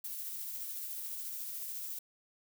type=noise with tremolo; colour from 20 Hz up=violet; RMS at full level=-40 dBFS; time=0.04-1.99 s; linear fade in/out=5 ms; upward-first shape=sine; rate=14 Hz; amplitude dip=25%; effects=none